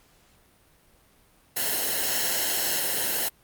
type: noise with comb filter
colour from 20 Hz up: white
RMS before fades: -26 dBFS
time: 1.56-3.29 s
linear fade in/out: 10 ms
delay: 0.84 ms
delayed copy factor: -0.65
effects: pink hiss -60 dBFS RMS until 3.43 s + Opus 48 kbps